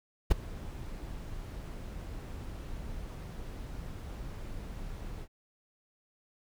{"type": "noise with ADSR envelope", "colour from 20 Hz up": "brown", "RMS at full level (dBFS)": -20, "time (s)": [0.3, 5.28], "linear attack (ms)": 18, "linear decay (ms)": 9, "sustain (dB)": -21, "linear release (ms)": 61, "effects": []}